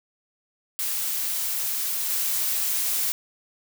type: noise with level steps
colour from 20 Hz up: blue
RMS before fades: -27 / -25 dBFS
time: 0.79-3.12 s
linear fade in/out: 0 ms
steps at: 2.09 s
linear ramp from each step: 20 ms
effects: none